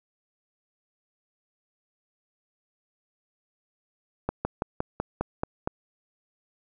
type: slowing click train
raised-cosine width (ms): 1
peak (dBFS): -12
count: 8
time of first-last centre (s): 4.29-5.675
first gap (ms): 160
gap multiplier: 1.07
effects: none